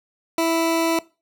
20% pulse tone, 329.6 Hz, E4, in tune, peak -13 dBFS, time 0.38-0.99 s, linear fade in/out 2 ms, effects noise-tail reverb RT60 0.3 s tail -21 dB re dry

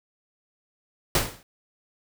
pink noise with exponential decay, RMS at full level -18 dBFS, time 1.15-1.43 s, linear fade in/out 2 ms, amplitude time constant 60 ms, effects none

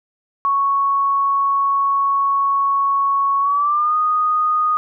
sine tone with pitch glide, 1108.7 to 1237.3 Hz, C#6 to D#6, 0 to -10 cents, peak -14 dBFS, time 0.45-4.77 s, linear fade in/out 0 ms, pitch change +190 cents, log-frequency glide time 3.4-3.96 s, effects none

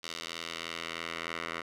10% pulse tone with band-pass filter sweep, 83.2 Hz, E2, 17 cents sharp, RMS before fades -39 dBFS, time 0.03-1.62 s, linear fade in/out 10 ms, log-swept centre 4100 to 1800 Hz, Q 1.2, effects none

